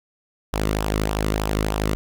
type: tone with flanger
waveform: sawtooth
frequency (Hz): 52.4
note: G#1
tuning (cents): +16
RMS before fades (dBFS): -23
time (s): 0.53-1.95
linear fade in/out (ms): 0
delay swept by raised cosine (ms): 0.45 to 1.28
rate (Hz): 3.3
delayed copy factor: -0.55
effects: none